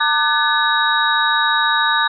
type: tone cluster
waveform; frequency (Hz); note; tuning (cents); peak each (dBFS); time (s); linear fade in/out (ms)
sine; 907 / 1194 / 1503 / 1714 / 3807; A#5 / D6 / F#6 / A6 / A#7; -48 / +28 / +27 / -46 / +36; -20; 0-2.08; 10
effects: none